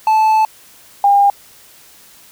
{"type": "tone pair in turn", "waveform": ["triangle", "sine"], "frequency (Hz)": [873, 804.5], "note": ["A5", "G5"], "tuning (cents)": [-14, 45], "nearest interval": "minor second", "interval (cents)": 141, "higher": "first", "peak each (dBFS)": -7, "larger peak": "neither", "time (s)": [[0.07, 0.45], [1.04, 1.3]], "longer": "first", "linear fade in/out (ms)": 2, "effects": ["white hiss -44 dBFS RMS until 2.31 s"]}